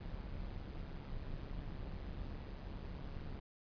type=noise with amplitude modulation; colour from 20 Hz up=brown; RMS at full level=-42 dBFS; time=0-3.4 s; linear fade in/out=10 ms; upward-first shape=sine; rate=139 Hz; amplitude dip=65%; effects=resampled to 11025 Hz